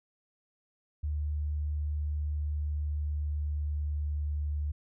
sine tone with pitch glide, 74.6 to 74 Hz, D2 to D2, +28 to +14 cents, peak -29 dBFS, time 1.03-4.72 s, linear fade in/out 10 ms, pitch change -14 cents, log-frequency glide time 2.16-4.56 s, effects none

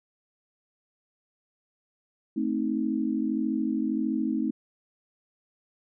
sine chord, A diminished, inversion none, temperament equal with one note detuned, 220 / 261.6 / 314.9 Hz, A3 / C4 / Eb4, 0 / 0 / +21 cents, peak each -29 dBFS, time 2.36-4.51 s, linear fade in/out 10 ms, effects none

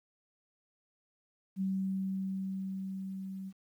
sine tone with level ramp, 191.4 Hz, G3, 41 cents flat, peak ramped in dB -29 to -39 dBFS, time 1.56-3.53 s, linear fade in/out 50 ms, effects 11-bit

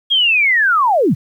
sine linear sweep, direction down, 3300 to 95 Hz, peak -10 dBFS, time 0.1-1.15 s, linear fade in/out 20 ms, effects 8-bit

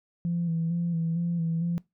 sine tone with vibrato, 168 Hz, E3, 33 cents sharp, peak -24 dBFS, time 0.25-1.78 s, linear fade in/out 0 ms, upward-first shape square, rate 2.2 Hz, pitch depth 34 cents each way, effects noise-tail reverb RT60 0.2 s tail -22 dB re dry + tanh soft clip ceiling -20 dBFS

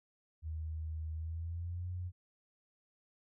sine tone with pitch glide, 79.1 to 89.82 Hz, D#2 to F2, +29 to +49 cents, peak -37 dBFS, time 0.42-2.12 s, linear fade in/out 50 ms, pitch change +220 cents, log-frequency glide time 1.14-1.9 s, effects none

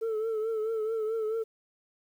sine tone with vibrato, 441.5 Hz, A4, 6 cents sharp, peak -25 dBFS, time 0.01-1.44 s, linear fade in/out 20 ms, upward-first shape triangle, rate 4.6 Hz, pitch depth 64 cents each way, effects tanh soft clip ceiling -27 dBFS + 10-bit

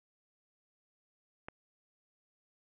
click, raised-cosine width 0.5 ms, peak -27 dBFS, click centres 1.485 s, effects resampled to 8000 Hz + 9-bit

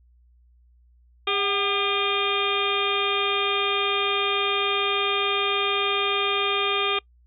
harmonic tone with a mistuned harmonic, 402.6 Hz, G4, 46 cents sharp, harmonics 1 / 2 / 3 / 4 / 5 / 6 / 7 / 8 / 9, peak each -28 / -33 / -27 / -39 / -38 / -27 / -36 / -28 / -30 dBFS, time 1.27-6.99 s, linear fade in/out 5 ms, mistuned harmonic 2, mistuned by -86 cents, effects noise-tail reverb RT60 0.1 s tail -24 dB re dry + added 60 Hz sine -54 dBFS peak until 7.26 s

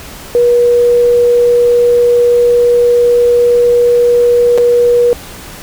sine tone with dropouts, 481.5 Hz, B4, 44 cents flat, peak -5 dBFS, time 0.35-5.13 s, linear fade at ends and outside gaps 0 ms, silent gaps 4.577-4.583 s, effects pink hiss -30 dBFS RMS until 5.62 s

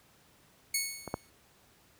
10% pulse tone with exponential decay, 2208 Hz, C#7, 7 cents flat, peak -18 dBFS, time 0.74-1.3 s, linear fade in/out 5 ms, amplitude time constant 120 ms
clicks, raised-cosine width 1 ms, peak -24 / -16 dBFS, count 2, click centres 1.077 / 1.141 s
effects pink hiss -63 dBFS RMS until 1.99 s + high-pass 60 Hz 12 dB/octave

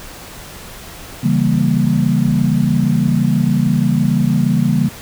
sine chord, C# diminished seventh, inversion none, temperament equal, 138.59 / 164.81 / 196 / 233.1 Hz, C#3 / E3 / G3 / Bb3, 0 / 0 / 0 / 0 cents, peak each -17 dBFS, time 1.23-4.89 s, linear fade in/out 10 ms, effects pink hiss -34 dBFS RMS until 5.01 s

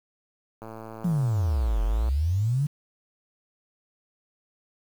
click train, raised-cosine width 1 ms, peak -26 dBFS, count 164, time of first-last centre 0.62-2.088 s, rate 111 Hz
sine exponential two-way sweep, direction down then up, 185.1 to 43.65 to 152.1 Hz, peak -21 dBFS, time 1.04-2.67 s, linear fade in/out 10 ms, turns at 1.83 s
effects 8-bit

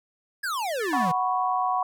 square exponential sweep, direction down, 1720 to 155.56 Hz, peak -27 dBFS, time 0.43-1.12 s, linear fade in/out 10 ms
sine tone, 1748 Hz, A6, 12 cents flat, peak -31 dBFS, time 0.79-1.06 s, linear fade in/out 20 ms
sine chord, F# suspended fourth, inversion none, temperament equal, 740 / 987.8 / 1108.7 Hz, F#5 / B5 / C#6, 0 / 0 / 0 cents, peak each -25 / -28 / -27 dBFS, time 0.93-1.83 s, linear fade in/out 2 ms
effects none

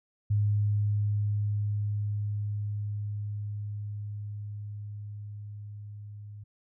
sine tone with level ramp, 103.7 Hz, G#2, 2 cents flat, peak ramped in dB -22 to -41 dBFS, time 0.3-6.44 s, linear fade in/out 10 ms, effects none

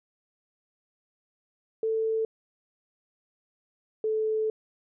sine tone pair in turn, 443.8 / 435.9 Hz, A4 / A4, +15 / -16 cents, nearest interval unison, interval 31 cents, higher first, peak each -24 dBFS, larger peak neither, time 1.83-2.25 / 4.04-4.5 s, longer second, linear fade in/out 2 ms, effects none

